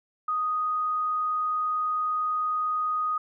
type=tone; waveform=sine; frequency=1244.5 Hz; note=D#6; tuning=in tune; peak=-24 dBFS; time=0.28-3.18 s; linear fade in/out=5 ms; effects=none